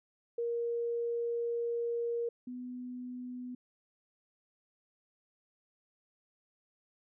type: tone pair in turn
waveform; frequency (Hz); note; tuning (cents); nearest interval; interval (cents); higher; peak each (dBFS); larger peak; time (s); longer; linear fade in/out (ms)
sine; 470 / 249; A#4 / B3; +14 / +14; major seventh; 1100; first; -31 / -39; first; 0.38-2.29 / 2.47-3.55; first; 5
effects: none